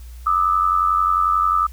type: tone pair together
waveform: sine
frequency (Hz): 1200 / 1291.2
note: D6 / E6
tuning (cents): +37 / -36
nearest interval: minor second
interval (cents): 127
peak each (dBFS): -17 / -18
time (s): 0.26-1.67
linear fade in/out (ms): 10
effects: added 60 Hz sine -34 dBFS peak until 1.72 s + white hiss -51 dBFS RMS until 1.72 s